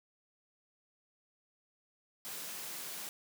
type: high-pass noise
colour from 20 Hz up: white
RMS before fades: -43 dBFS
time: 2.25-3.09 s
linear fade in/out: 0 ms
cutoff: 140 Hz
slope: 48 dB/octave
effects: none